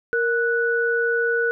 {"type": "tone pair together", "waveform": "sine", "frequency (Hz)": [466.2, 1478.3], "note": ["A#4", "F#6"], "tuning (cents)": [0, -2], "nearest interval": "octave + minor sixth", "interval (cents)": 1998, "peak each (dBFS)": -21, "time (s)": [0.13, 1.51], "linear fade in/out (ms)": 0, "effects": []}